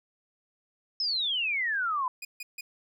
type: exponential sweep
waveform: sine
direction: down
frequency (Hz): 5300 to 987.8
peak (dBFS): -26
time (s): 1-2.08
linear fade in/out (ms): 2
type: tone bursts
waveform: sawtooth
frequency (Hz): 2462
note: D#7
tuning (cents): -19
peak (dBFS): -33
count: 3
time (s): 2.22-2.61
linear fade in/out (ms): 5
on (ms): 30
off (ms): 150
effects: none